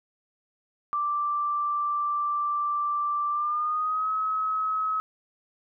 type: tone with pitch glide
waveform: sine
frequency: 1174.7 to 1281 Hz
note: D6 to E6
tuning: 0 to -50 cents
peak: -24 dBFS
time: 0.93-5 s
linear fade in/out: 0 ms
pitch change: +150 cents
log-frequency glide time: 3.3-4.1 s
effects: none